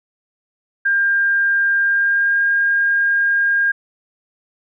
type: tone with pitch glide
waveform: sine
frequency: 1600 to 1614.9 Hz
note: G6 to G#6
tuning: +35 to -49 cents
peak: -13 dBFS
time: 0.85-3.72 s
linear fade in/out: 10 ms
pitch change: +16 cents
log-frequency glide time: 1.81-2.42 s
effects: none